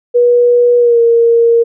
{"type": "tone with pitch glide", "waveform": "sine", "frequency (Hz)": [484, 465.4], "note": ["B4", "A#4"], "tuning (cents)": [-35, -3], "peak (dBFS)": -5, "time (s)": [0.14, 1.64], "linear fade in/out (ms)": 20, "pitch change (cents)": -68, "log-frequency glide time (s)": [0.78, 1], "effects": []}